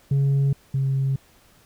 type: tone pair in turn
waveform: sine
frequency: 138.59 / 135.19 Hz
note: C#3 / C#3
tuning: 0 / -43 cents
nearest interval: unison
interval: 43 cents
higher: first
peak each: -14 / -18 dBFS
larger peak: first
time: 0.11-0.53 / 0.74-1.16 s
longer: neither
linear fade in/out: 5 ms
effects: tanh soft clip ceiling -16 dBFS + pink hiss -56 dBFS RMS until 1.65 s